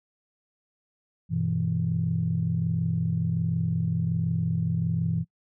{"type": "chord", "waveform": "sine", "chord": "E minor", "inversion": "first", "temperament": "equal", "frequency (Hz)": [98, 123.47, 164.81], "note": ["G2", "B2", "E3"], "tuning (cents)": [0, 0, 0], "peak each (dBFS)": [-30, -29, -25], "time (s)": [1.29, 5.25], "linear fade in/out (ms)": 50, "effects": ["noise-tail reverb RT60 0.1 s tail -24 dB re dry", "tanh soft clip ceiling -14 dBFS"]}